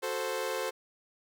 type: chord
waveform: sawtooth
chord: F# diminished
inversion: none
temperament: equal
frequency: 370 / 440 / 523.3 Hz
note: F#4 / A4 / C5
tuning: 0 / 0 / 0 cents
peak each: -35 / -32 / -30 dBFS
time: 0.02-0.71 s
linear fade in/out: 20 ms
effects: none